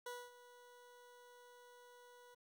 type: tone with ADSR envelope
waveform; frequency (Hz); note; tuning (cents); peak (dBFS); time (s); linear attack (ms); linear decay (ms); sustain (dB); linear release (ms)
20% pulse; 489.2; B4; -16; -39; 0.06-2.35; 5; 240; -16; 12
effects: 13-bit